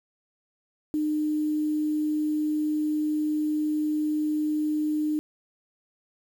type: tone with quantisation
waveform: sine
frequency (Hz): 304.1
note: D#4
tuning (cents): -40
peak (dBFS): -23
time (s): 0.94-5.19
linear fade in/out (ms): 0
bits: 8
effects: none